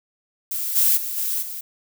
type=noise with level steps; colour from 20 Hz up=violet; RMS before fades=-26 / -17 / -28 / -24 / -32 dBFS; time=0.51-1.61 s; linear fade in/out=5 ms; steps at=0.75 / 0.96 / 1.16 / 1.41 s; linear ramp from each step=20 ms; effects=none